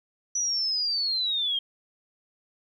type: linear sweep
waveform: sine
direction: down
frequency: 5930 to 3176 Hz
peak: -24 dBFS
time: 0.35-1.59 s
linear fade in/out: 5 ms
effects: 10-bit